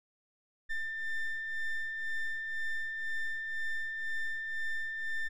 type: ring-modulated tone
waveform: triangle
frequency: 894 Hz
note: A5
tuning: 27 cents sharp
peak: -27 dBFS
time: 0.69-5.29 s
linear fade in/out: 20 ms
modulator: 895 Hz
effects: none